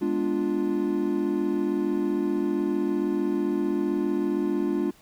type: chord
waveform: triangle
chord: G# diminished seventh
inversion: none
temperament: equal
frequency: 207.7 / 246.9 / 293.7 / 349.2 Hz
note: G#3 / B3 / D4 / F4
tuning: 0 / 0 / 0 / 0 cents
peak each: -28 / -31 / -25 / -25 dBFS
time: 0.01-4.91 s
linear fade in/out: 10 ms
effects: pink hiss -56 dBFS RMS until 5.01 s

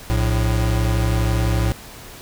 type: tone pair together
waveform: square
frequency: 59.19 / 111 Hz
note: A#1 / A2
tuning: +27 / +16 cents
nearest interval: major seventh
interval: 1089 cents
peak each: -20 dBFS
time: 0.1-1.72 s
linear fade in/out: 0 ms
effects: pink hiss -39 dBFS RMS until 2.21 s

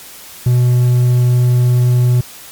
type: tone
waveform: triangle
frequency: 123.47 Hz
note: B2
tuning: in tune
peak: -6 dBFS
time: 0.46-2.21 s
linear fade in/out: 5 ms
effects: white hiss -35 dBFS RMS until 2.51 s + MP3 96 kbps

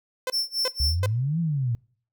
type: tone bursts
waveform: sawtooth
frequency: 511 Hz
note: C5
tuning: 41 cents flat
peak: -21 dBFS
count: 3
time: 0.27-1.06 s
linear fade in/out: 2 ms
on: 30 ms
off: 350 ms
type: tone with tremolo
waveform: 45% pulse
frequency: 5380 Hz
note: E8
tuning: 34 cents sharp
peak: -22 dBFS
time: 0.32-1 s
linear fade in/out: 20 ms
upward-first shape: sine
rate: 4.2 Hz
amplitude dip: 95%
type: exponential two-way sweep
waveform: sine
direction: up then down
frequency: 66.7 to 172.2 to 113.2 Hz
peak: -22 dBFS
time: 0.8-1.75 s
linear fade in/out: 0 ms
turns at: 1.4 s
effects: noise-tail reverb RT60 0.5 s tail -26 dB re dry

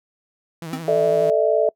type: tone with vibrato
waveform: sawtooth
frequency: 162.9 Hz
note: E3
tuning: 20 cents flat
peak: -26 dBFS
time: 0.62-1.3 s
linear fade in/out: 2 ms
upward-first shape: triangle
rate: 12 Hz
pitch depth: 84 cents each way
type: tone with exponential decay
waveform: square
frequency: 261.6 Hz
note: C4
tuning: in tune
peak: -22 dBFS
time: 0.73-0.87 s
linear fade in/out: 2 ms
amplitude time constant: 29 ms
type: chord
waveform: sine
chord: A suspended fourth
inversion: none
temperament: equal with one note detuned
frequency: 440 / 598.3 / 659.3 Hz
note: A4 / D5 / E5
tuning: 0 / +32 / 0 cents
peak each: -19 dBFS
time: 0.88-1.69 s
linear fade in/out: 2 ms
effects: noise-tail reverb RT60 0.1 s tail -25 dB re dry

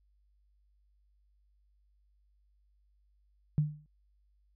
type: tone with exponential decay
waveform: sine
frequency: 150 Hz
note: D3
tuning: 37 cents sharp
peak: -21 dBFS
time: 3.58-3.86 s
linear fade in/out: 0 ms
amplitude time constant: 60 ms
effects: added 50 Hz sine -66 dBFS peak until 4.55 s

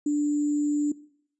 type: tone with sample-and-hold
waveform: sine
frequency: 293.7 Hz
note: D4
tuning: in tune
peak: -21 dBFS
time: 0.06-0.92 s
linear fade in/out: 5 ms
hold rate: 7350 Hz
effects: noise-tail reverb RT60 0.6 s tail -19 dB re dry + resampled to 22050 Hz

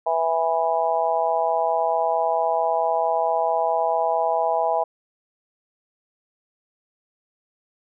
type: harmonic tone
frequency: 164.5 Hz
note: E3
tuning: 3 cents flat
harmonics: 3 / 4 / 5 / 6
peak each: -28 / -22 / -23 / -27 dBFS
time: 0.06-4.84 s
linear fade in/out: 10 ms
effects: none

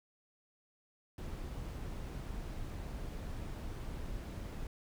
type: noise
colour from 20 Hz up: brown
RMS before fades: -42 dBFS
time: 1.18-4.67 s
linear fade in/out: 2 ms
effects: none

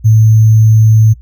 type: tone with sample-and-hold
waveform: sine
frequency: 110 Hz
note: A2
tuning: in tune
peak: -3 dBFS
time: 0.04-1.14 s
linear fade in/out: 20 ms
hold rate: 6300 Hz
effects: noise-tail reverb RT60 0.1 s tail -23 dB re dry + added 60 Hz sine -32 dBFS peak until 1.21 s

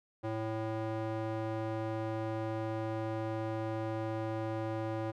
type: tone with band-pass filter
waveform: square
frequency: 110.7 Hz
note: A2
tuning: 11 cents sharp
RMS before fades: -36 dBFS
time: 0.23-5.12 s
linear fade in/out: 20 ms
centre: 540 Hz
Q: 0.91
effects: none

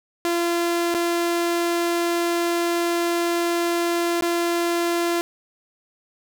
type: tone with dropouts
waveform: sawtooth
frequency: 342.7 Hz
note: F4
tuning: 33 cents flat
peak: -16 dBFS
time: 0.25-5.21 s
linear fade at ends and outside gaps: 0 ms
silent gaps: 0.941-0.947 / 4.21-4.223 s
effects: none

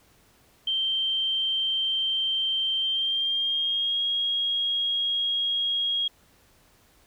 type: tone with pitch glide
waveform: sine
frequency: 3136 to 3279 Hz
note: G7 to G#7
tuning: 0 to -23 cents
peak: -23 dBFS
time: 0.67-6.08 s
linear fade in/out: 5 ms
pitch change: +77 cents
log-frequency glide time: 2.78-4.02 s
effects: pink hiss -60 dBFS RMS until 7.06 s

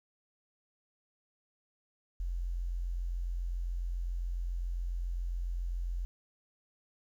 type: tone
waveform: sine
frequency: 43.65 Hz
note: F1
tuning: in tune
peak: -32 dBFS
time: 2.2-6.05 s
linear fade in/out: 0 ms
effects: 11-bit

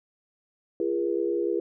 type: tone cluster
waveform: sine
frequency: 342 / 409.2 / 479.1 Hz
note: F4 / G#4 / A#4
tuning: -36 / -26 / +47 cents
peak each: -27 / -28 / -30 dBFS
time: 0.8-1.6 s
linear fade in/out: 2 ms
effects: none

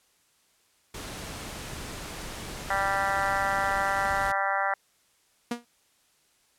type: noise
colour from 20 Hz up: pink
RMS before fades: -38 dBFS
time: 0.94-4.32 s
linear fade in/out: 5 ms
type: harmonic tone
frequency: 196 Hz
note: G3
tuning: in tune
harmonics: 3 / 4 / 5 / 6 / 7 / 8 / 9 / 10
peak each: -34 / -29 / -34 / -35 / -31 / -34 / -34 / -34 dBFS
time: 2.7-4.74 s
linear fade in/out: 2 ms
type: tone with exponential decay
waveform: sawtooth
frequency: 238.5 Hz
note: A#3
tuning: 40 cents sharp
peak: -21 dBFS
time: 5.51-5.65 s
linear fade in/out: 5 ms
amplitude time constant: 29 ms
effects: white hiss -66 dBFS RMS until 6.58 s + low-pass 11000 Hz 12 dB/octave

